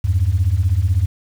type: beating tone pair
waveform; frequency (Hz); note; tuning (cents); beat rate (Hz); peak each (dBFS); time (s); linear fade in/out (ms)
sine; 82.41 / 98.41; E2 / G2; 0 / +7; 16; -16 / -15; 0.04-1.06; 10
effects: tanh soft clip ceiling -7 dBFS + 7-bit